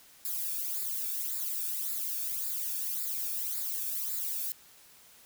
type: noise with flanger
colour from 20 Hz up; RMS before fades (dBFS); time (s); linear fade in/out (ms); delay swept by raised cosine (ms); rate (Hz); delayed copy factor
violet; -34; 0.25-4.52; 0; 0.33 to 1.02; 1.8; -0.95
effects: white hiss -57 dBFS RMS until 5.25 s